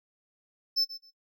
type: tone with echo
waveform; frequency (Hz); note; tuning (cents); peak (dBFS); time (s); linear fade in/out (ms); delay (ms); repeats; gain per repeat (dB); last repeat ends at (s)
triangle; 5274; E8; 0; -22; 0.76-0.85; 20; 130; 2; -15; 1.11
effects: noise-tail reverb RT60 0.1 s tail -17 dB re dry